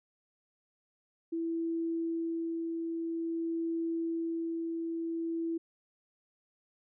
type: tone with tremolo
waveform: sine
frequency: 331 Hz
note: E4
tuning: 7 cents sharp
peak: -30 dBFS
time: 1.32-5.58 s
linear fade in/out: 10 ms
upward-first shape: sine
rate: 0.5 Hz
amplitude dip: 25%
effects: none